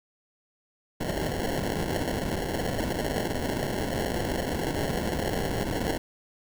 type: noise with sample-and-hold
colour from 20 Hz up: white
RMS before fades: -29 dBFS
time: 1-5.98 s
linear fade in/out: 10 ms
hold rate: 1225 Hz
effects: none